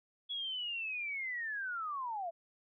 sine linear sweep, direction down, 3384 to 646 Hz, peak -36 dBFS, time 0.29-2.31 s, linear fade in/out 20 ms, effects none

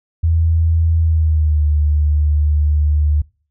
sine tone with pitch glide, 81.9 to 74.67 Hz, E2 to D2, -11 to +29 cents, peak -11 dBFS, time 0.23-3.22 s, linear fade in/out 10 ms, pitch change -160 cents, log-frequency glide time 0.99-1.66 s, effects noise-tail reverb RT60 0.4 s tail -24 dB re dry

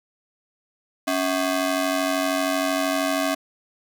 sawtooth ring-modulated tone, 462.9 Hz, A#4, 12 cents flat, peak -14 dBFS, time 1.07-3.35 s, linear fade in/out 10 ms, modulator 185 Hz, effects none

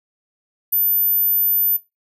sine tone, 13900 Hz, A9, 22 cents flat, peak -15 dBFS, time 0.72-1.77 s, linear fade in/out 10 ms, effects noise-tail reverb RT60 0.2 s tail -17 dB re dry

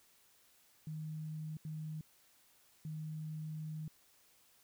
sine tone bursts at uneven times, 155.56 Hz, D#3, in tune, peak -40 dBFS, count 3, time 0.87-1.57 / 1.65-2.01 / 2.85-3.88 s, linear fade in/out 2 ms, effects white hiss -68 dBFS RMS until 4.63 s

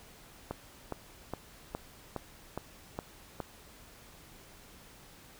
click train, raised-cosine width 1 ms, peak -21 dBFS, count 8, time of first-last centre 0.51-3.403 s, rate 2.42 Hz, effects pink hiss -55 dBFS RMS until 5.39 s

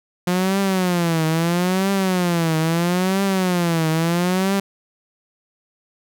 sawtooth tone with vibrato, 176.7 Hz, F3, 21 cents sharp, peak -13 dBFS, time 0.27-4.6 s, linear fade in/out 5 ms, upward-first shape triangle, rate 0.76 Hz, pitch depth 200 cents each way, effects none

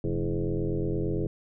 sine tone with frequency modulation, 152.1 Hz, D#3, 39 cents flat, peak -25 dBFS, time 0.04-1.27 s, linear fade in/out 2 ms, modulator 88.5 Hz, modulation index 3.6, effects none

